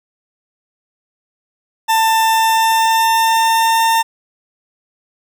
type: tone with pitch glide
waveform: 40% pulse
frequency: 892 to 906.5 Hz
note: A5 to A#5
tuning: +23 to -49 cents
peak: -10 dBFS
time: 1.88-4.03 s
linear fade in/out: 20 ms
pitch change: +28 cents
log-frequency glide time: 2.22-3.82 s
effects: none